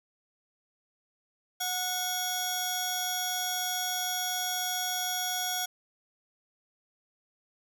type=tone cluster; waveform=25% pulse; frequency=731 / 3343 / 5680 Hz; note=F#5 / G#7 / F8; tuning=-21 / +11 / +28 cents; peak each=-30 dBFS; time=1.6-5.66 s; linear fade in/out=10 ms; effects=none